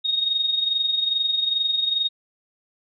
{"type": "tone with amplitude modulation", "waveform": "sine", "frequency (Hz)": 3729, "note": "A#7", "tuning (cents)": 0, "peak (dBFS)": -17, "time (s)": [0.04, 2.09], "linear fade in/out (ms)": 20, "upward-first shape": "sine", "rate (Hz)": 22.4, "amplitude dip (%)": 60, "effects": []}